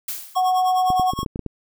blue noise with exponential decay, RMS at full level -25 dBFS, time 0.08-0.54 s, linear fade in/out 5 ms, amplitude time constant 100 ms
square tone with tremolo, 1096 Hz, C#6, 20 cents flat, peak -24 dBFS, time 0.35-1.25 s, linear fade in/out 10 ms, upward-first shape sine, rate 9.7 Hz, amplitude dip 85%
sine tone, 740 Hz, F#5, in tune, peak -16 dBFS, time 0.36-1.11 s, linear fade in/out 10 ms
clicks, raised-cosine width 3 ms, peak -14 dBFS, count 9, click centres 0.903 / 0.997 / 1.135 / 1.19 / 1.231 / 1.262 / 1.359 / 1.393 / 1.463 s
effects none

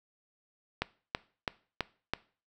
click train, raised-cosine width 0.3 ms, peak -13 dBFS, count 5, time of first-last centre 0.82-2.136 s, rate 3.04 Hz, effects noise-tail reverb RT60 0.4 s tail -20 dB re dry

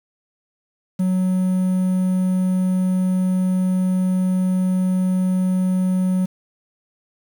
triangle tone with quantisation, 185 Hz, F#3, in tune, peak -14 dBFS, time 0.99-6.26 s, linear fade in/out 10 ms, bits 7, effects none

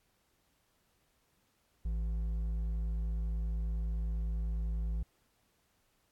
triangle tone with hard clipping, 55 Hz, A1, in tune, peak -33 dBFS, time 1.85-5.03 s, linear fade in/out 5 ms, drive 9 dB, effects pink hiss -74 dBFS RMS until 6.11 s + AAC 64 kbps

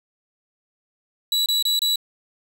40% pulse tone bursts, 3928 Hz, B7, 10 cents flat, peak -17 dBFS, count 4, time 1.32-1.958 s, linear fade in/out 2 ms, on 140 ms, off 26 ms, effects none

